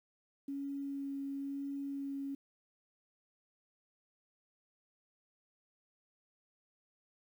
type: tone with vibrato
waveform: sine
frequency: 277.8 Hz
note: C#4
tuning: 4 cents sharp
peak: -37 dBFS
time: 0.48-2.35 s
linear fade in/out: 5 ms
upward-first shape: sine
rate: 1 Hz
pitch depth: 9 cents each way
effects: 11-bit